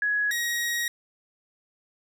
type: tone pair in turn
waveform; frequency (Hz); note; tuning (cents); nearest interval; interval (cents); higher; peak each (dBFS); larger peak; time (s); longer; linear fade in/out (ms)
sine / sawtooth; 1676 / 1891.6; G#6 / A#6; +15 / +25; major second; 210; second; -22; neither; 0.02-0.31 / 0.31-0.88; second; 2
effects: none